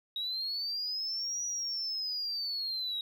sine linear two-way sweep, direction up then down, 3800 to 5840 to 3800 Hz, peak -31 dBFS, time 0.16-3.01 s, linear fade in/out 2 ms, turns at 1.44 s, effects tanh soft clip ceiling -29 dBFS

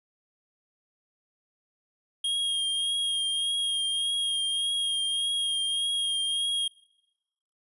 square tone with vibrato, 3245 Hz, G#7, 41 cents flat, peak -26 dBFS, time 2.24-6.68 s, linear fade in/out 5 ms, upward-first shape triangle, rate 1.7 Hz, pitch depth 28 cents each way, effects noise-tail reverb RT60 1.0 s tail -26 dB re dry + resampled to 24000 Hz

